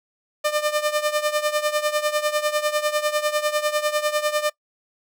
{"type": "tone with tremolo", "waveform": "sawtooth", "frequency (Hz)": 600, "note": "D5", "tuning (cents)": 37, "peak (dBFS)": -13, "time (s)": [0.44, 4.5], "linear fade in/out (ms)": 10, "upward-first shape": "triangle", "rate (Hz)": 10, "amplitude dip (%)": 85, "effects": ["noise-tail reverb RT60 0.1 s tail -22 dB re dry"]}